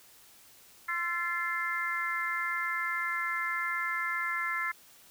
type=harmonic tone with a mistuned harmonic; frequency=348.1 Hz; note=F4; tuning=6 cents flat; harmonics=3 / 4 / 5 / 6; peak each=-39 / -35 / -34 / -34 dBFS; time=0.88-4.72 s; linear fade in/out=10 ms; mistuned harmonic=4; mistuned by=-53 cents; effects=white hiss -57 dBFS RMS until 5.1 s